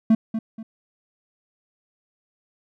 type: tone with echo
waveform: triangle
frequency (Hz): 222.4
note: A3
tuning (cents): +19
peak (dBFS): -10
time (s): 0.1-0.15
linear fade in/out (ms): 5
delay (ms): 240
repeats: 2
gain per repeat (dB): -10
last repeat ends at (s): 0.63
effects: none